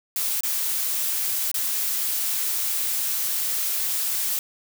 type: noise with dropouts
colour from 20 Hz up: blue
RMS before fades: -25 dBFS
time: 0.16-4.39 s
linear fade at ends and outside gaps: 1 ms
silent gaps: 0.407-0.434 / 1.515-1.542 s
effects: none